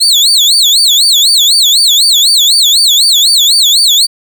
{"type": "tone with vibrato", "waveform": "35% pulse", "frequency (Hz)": 3933, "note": "B7", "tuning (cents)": -8, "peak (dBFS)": -3, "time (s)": [0, 4.07], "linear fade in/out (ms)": 20, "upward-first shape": "sine", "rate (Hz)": 4, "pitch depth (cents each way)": 280, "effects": []}